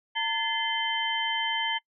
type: tone cluster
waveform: sine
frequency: 906 / 1723 / 2069 / 3094 Hz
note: A#5 / A6 / C7 / G7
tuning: -50 / -37 / -20 / -23 cents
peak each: -30 / -34 / -32 / -29 dBFS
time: 0.15-1.79 s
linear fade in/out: 20 ms
effects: noise-tail reverb RT60 0.1 s tail -25 dB re dry